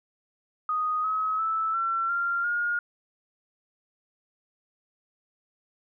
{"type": "tone with pitch steps", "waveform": "sine", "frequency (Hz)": [1244.5, 1278.7, 1313.9, 1350.1, 1387.3, 1425.4], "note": ["D#6", "D#6", "E6", "E6", "F6", "F6"], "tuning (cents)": [0, 47, -6, 41, -12, 35], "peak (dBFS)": -24, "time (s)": [0.69, 2.79], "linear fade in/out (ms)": 2, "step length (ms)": 350, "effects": []}